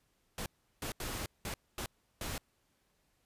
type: noise bursts at uneven times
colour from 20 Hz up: pink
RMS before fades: -39 dBFS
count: 6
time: 0.38-0.46 / 0.82-0.92 / 1-1.26 / 1.45-1.54 / 1.78-1.86 / 2.21-2.38 s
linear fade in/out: 2 ms
effects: pink hiss -75 dBFS RMS until 3.25 s + resampled to 32000 Hz